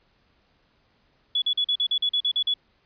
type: tone bursts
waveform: sine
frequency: 3400 Hz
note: G#7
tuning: 40 cents sharp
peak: -20 dBFS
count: 11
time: 1.35-2.54 s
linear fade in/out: 5 ms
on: 70 ms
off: 42 ms
effects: pink hiss -65 dBFS RMS until 2.85 s + resampled to 11025 Hz